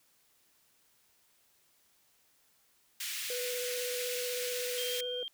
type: high-pass noise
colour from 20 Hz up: pink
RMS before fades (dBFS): -38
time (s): 3-5.01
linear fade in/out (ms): 5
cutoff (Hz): 2000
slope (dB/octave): 24
type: tone with vibrato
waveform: triangle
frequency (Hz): 493.9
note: B4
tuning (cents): 0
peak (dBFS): -34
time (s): 3.3-5.23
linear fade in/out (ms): 2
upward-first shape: sine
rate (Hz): 16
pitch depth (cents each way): 12
type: tone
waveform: sine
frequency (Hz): 3184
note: G7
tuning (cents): +26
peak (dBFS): -37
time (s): 4.78-5.28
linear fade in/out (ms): 0
effects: white hiss -69 dBFS RMS until 5.33 s